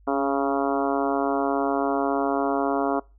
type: harmonic tone with a mistuned harmonic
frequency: 138.2 Hz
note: C#3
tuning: 5 cents flat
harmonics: 2 / 3 / 4 / 5 / 6 / 7 / 8 / 9 / 10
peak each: -26 / -28 / -31 / -27 / -33 / -32 / -33 / -36 / -36 dBFS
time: 0.07-3 s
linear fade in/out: 10 ms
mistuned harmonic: 2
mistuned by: +22 cents
effects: noise-tail reverb RT60 0.3 s tail -24 dB re dry + added 50 Hz sine -51 dBFS peak until 3.18 s